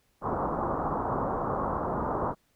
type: low-pass noise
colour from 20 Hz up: white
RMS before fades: -30 dBFS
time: 0.21-2.35 s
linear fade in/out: 50 ms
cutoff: 1200 Hz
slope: 48 dB/octave
effects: pink hiss -70 dBFS RMS until 2.55 s